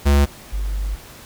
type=tone pair in turn; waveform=square / sine; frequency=70.8 / 49.51 Hz; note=C#2 / G1; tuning=+37 / +18 cents; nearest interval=tritone; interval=619 cents; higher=first; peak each=-12 / -20 dBFS; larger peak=first; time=0.05-0.26 / 0.52-0.96 s; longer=second; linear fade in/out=20 ms; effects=pink hiss -41 dBFS RMS until 1.25 s